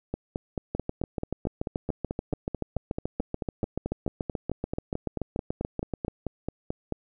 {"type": "two click trains", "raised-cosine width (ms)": 2, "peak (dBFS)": [-15, -16], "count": [38, 32], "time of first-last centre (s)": [[0.75, 6.081], [0.14, 6.923]], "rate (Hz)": [6.94, 4.57], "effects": []}